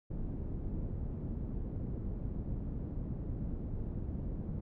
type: low-pass noise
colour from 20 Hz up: pink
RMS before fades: -38 dBFS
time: 0.1-4.61 s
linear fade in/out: 10 ms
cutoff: 240 Hz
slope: 12 dB/octave
effects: none